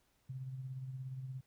sine tone with tremolo, 130.9 Hz, C3, 1 cent sharp, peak -39 dBFS, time 0.29-1.41 s, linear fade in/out 10 ms, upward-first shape sine, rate 17 Hz, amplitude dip 45%, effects pink hiss -75 dBFS RMS until 1.46 s

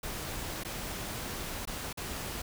pink noise with dropouts, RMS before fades -38 dBFS, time 0.03-2.42 s, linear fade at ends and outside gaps 5 ms, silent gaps 0.636-0.648 / 1.654-1.673 / 1.929-1.973 s, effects none

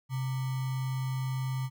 sine tone with sample-and-hold, 130.81 Hz, C3, in tune, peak -29 dBFS, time 0.09-1.7 s, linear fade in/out 50 ms, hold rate 1050 Hz, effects none

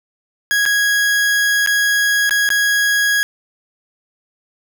40% pulse tone with dropouts, 1655 Hz, G#6, 6 cents flat, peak -12 dBFS, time 0.51-3.23 s, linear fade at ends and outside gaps 0 ms, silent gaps 0.654-0.661 / 1.662-1.673 / 2.294-2.309 / 2.49-2.503 s, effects none

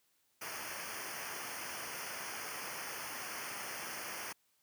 pink noise with comb filter, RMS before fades -43 dBFS, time 0.41-4.33 s, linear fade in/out 10 ms, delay 0.26 ms, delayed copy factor -1, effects white hiss -75 dBFS RMS until 4.62 s + high-pass 60 Hz 12 dB/octave

